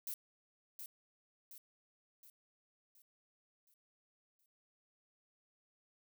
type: noise with echo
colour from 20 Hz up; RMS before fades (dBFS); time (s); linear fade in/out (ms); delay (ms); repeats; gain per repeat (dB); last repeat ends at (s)
violet; -42; 0.07-0.14; 2; 720; 6; -6; 4.46
effects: none